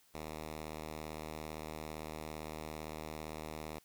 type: tone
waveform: 5% pulse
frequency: 77.7 Hz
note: D#2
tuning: 2 cents flat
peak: -31 dBFS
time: 0.14-3.79 s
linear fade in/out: 5 ms
effects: white hiss -68 dBFS RMS until 3.84 s